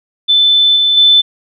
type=tone with level steps; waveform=sine; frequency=3520 Hz; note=A7; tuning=in tune; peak=-6 / -8 / -4 dBFS; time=0.28-1.22 s; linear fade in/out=20 ms; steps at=0.76 / 0.97 s; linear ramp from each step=5 ms; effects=none